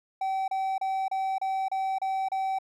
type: tone bursts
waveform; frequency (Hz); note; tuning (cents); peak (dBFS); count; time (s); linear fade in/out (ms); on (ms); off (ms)
triangle; 768; G5; -36; -24; 8; 0.21-2.587; 5; 270; 31
effects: none